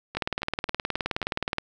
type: two click trains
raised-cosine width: 0.3 ms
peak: -10 / -20 dBFS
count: 28 / 5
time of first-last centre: 0.17-1.584 / 0.15-1.228 s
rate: 19.1 / 3.71 Hz
effects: none